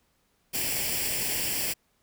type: noise with comb filter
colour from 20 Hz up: white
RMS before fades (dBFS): -29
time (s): 0.53-1.74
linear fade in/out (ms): 20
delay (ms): 0.39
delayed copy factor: +0.7
effects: pink hiss -70 dBFS RMS until 2.02 s